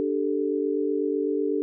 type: chord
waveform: sine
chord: D suspended fourth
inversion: none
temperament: equal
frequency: 293.7 / 392 / 440 Hz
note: D4 / G4 / A4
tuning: 0 / 0 / 0 cents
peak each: -27 dBFS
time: 0-1.62 s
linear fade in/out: 0 ms
effects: none